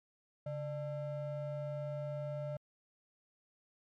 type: ring-modulated tone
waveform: triangle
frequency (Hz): 370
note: F#4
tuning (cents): 0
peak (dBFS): -32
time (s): 0.46-2.57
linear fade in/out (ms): 5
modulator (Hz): 229
effects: MP3 96 kbps